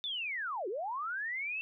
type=linear two-way sweep; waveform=sine; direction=down then up; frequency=3597 to 344.7 to 2694 Hz; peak=-34 dBFS; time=0.04-1.61 s; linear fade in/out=0 ms; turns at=0.68 s; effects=none